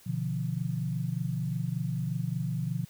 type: chord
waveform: sine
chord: B diminished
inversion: none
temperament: equal with one note detuned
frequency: 123.47 / 146.83 / 172.01 Hz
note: B2 / D3 / F3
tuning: 0 / 0 / -26 cents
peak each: -33 dBFS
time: 0.06-2.85 s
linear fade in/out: 10 ms
effects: white hiss -57 dBFS RMS until 2.89 s